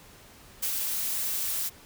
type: noise with ADSR envelope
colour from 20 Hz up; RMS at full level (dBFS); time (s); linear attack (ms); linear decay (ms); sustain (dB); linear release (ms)
blue; -28; 0.62-1.7; 13; 71; -2; 28
effects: pink hiss -52 dBFS RMS until 1.85 s